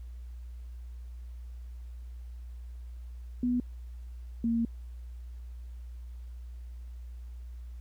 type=tone pair in turn; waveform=sine; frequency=246 / 230.8 Hz; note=B3 / A#3; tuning=-7 / -17 cents; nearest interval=minor second; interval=110 cents; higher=first; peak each=-25 dBFS; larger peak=neither; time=3.43-3.6 / 4.44-4.65 s; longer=second; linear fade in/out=2 ms; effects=added 60 Hz sine -40 dBFS peak until 7.8 s + pink hiss -68 dBFS RMS until 7.8 s